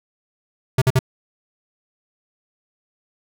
square tone bursts, 130 Hz, C3, 11 cents flat, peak -13 dBFS, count 3, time 0.78-0.991 s, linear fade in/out 5 ms, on 37 ms, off 50 ms, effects none

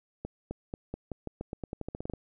accelerating click train, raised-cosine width 2 ms, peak -22 dBFS, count 17, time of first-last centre 0.25-2.136 s, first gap 260 ms, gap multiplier 0.88, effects none

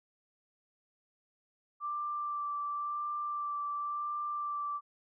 sine tone with vibrato, 1175 Hz, D6, 1 cent sharp, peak -33 dBFS, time 1.8-4.81 s, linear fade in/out 50 ms, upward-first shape sine, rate 0.94 Hz, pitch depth 13 cents each way, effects none

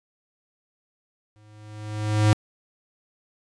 square tone with exponential growth, 106.4 Hz, G#2, 42 cents sharp, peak -14 dBFS, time 1.36-2.33 s, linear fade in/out 0 ms, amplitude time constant 210 ms, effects resampled to 22050 Hz

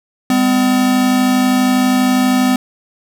square tone pair together, 201.5 / 253.9 Hz, G3 / B3, +48 / +48 cents, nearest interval major third, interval 400 cents, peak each -19 / -12 dBFS, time 0.3-2.56 s, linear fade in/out 2 ms, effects none

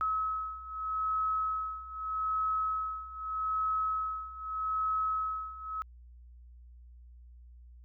sine beating tone pair, 1285 / 1285.81 Hz, E6 / E6, -45 / -43 cents, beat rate 0.81 Hz, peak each -35 / -32 dBFS, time 0.01-5.82 s, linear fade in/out 0 ms, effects added 60 Hz sine -50 dBFS peak until 7.84 s

